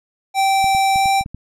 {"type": "tone with pitch glide", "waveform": "square", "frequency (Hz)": [778, 782.5], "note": ["G5", "G5"], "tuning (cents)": [-13, -3], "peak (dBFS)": -14, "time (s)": [0.34, 1.24], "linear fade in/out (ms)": 50, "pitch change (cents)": 10, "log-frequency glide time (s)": [0.94, 1.08]}
{"type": "clicks", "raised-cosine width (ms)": 5, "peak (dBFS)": -19, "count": 7, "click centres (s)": [0.643, 0.749, 0.959, 1.058, 1.21, 1.261, 1.346]}
{"effects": ["low-pass 11000 Hz 12 dB/octave"]}